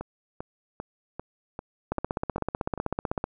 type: two click trains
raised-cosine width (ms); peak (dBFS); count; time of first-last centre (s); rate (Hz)
1; -20 / -13; 8 / 22; 0.01-2.777 / 1.92-3.241; 2.53 / 15.9
effects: none